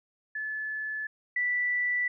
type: tone pair in turn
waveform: sine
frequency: 1729 / 1969.3 Hz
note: A6 / B6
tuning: -31 / -5 cents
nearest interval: major second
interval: 226 cents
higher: second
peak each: -31 / -25 dBFS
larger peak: second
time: 0.35-1.07 / 1.36-2.08 s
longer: neither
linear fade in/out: 5 ms
effects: none